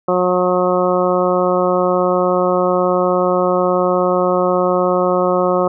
harmonic tone, 181.1 Hz, F#3, 37 cents flat, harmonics 1 / 2 / 3 / 4 / 5 / 6 / 7, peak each -22 / -18 / -16 / -22 / -27 / -22 / -23 dBFS, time 0.08-5.68 s, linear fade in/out 5 ms, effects none

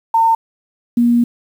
sine tone pair in turn, 907 / 238.1 Hz, A#5 / A#3, -48 / +37 cents, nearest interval octave + major seventh, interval 2315 cents, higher first, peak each -9 dBFS, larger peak neither, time 0.14-0.35 / 0.97-1.24 s, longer second, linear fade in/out 5 ms, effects 7-bit

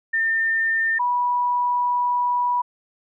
sine tone pair in turn, 1805 / 977.4 Hz, A6 / B5, +44 / -18 cents, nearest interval major seventh, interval 1062 cents, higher first, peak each -18 dBFS, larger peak neither, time 0.13-0.99 / 0.99-2.62 s, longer second, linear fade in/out 10 ms, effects none

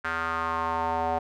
square tone with band-pass filter sweep, 82.41 Hz, E2, in tune, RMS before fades -28 dBFS, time 0.04-1.19 s, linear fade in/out 10 ms, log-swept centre 1500 to 740 Hz, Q 4, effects none

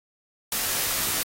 white noise with comb filter, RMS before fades -26 dBFS, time 0.52-1.23 s, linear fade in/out 2 ms, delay 16 ms, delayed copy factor -0.65, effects AAC 48 kbps

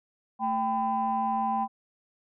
sine tone cluster, 221.8 / 787 / 1007 Hz, A3 / G5 / B5, +14 / +7 / +33 cents, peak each -32 / -26 / -30 dBFS, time 0.39-1.68 s, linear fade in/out 50 ms, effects tanh soft clip ceiling -17 dBFS

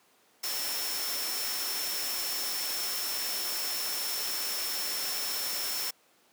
sine tone in noise, 5400 Hz, E8, 41 cents sharp, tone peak -35 dBFS, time 0.43-5.91 s, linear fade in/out 10 ms, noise white, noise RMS -34 dBFS, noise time 0.43-5.91 s, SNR -4 dB, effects pink hiss -64 dBFS RMS until 6.32 s + high-pass 300 Hz 12 dB/octave

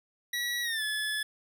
25% pulse tone with pitch glide, 1930 to 1719.4 Hz, B6 to A6, -40 to -40 cents, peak -26 dBFS, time 0.33-1.23 s, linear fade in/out 5 ms, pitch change -200 cents, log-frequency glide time 0.62-0.83 s, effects none

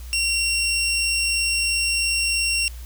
20% pulse tone, 2743 Hz, F7, 32 cents flat, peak -15 dBFS, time 0.13-2.68 s, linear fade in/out 0 ms, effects added 60 Hz sine -33 dBFS peak until 2.85 s + white hiss -47 dBFS RMS until 2.85 s

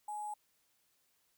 sine tone with sample-and-hold, 840 Hz, G#5, 19 cents sharp, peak -38 dBFS, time 0.08-0.34 s, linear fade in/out 5 ms, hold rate 8820 Hz, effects white hiss -75 dBFS RMS until 1.37 s

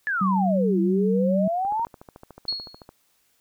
sine exponential two-way sweep, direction down then up, 1760 to 329.6 to 952 Hz, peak -22 dBFS, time 0.07-1.85 s, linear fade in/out 0 ms, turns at 0.8 s
sine tone with vibrato, 190.6 Hz, G3, 48 cents flat, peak -20 dBFS, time 0.21-1.48 s, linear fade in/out 5 ms, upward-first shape triangle, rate 14 Hz, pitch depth 11 cents each way
click train, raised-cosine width 1 ms, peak -28 dBFS, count 18, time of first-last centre 1.65-2.891 s, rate 13.7 Hz
sine tone with exponential decay, 4321 Hz, C#8, 45 cents flat, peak -21 dBFS, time 2.48-2.85 s, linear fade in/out 5 ms, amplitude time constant 80 ms
effects white hiss -66 dBFS RMS until 3.4 s

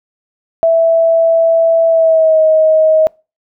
sine tone with pitch glide, 659.3 to 630.6 Hz, E5 to D#5, 0 to +23 cents, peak -6 dBFS, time 0.63-3.07 s, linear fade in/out 0 ms, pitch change -77 cents, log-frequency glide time 1.88-2.41 s, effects noise-tail reverb RT60 0.3 s tail -26 dB re dry

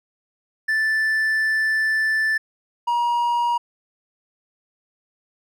triangle tone pair in turn, 1760 / 952.5 Hz, A6 / A#5, 0 / +37 cents, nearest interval major seventh, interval 1063 cents, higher first, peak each -16 dBFS, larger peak neither, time 0.68-2.38 / 2.87-3.58 s, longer first, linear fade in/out 10 ms, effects none

